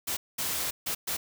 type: noise bursts at uneven times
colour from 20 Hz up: white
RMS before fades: -31 dBFS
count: 4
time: 0.07-0.17 / 0.38-0.71 / 0.86-0.95 / 1.07-1.17 s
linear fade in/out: 10 ms
effects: none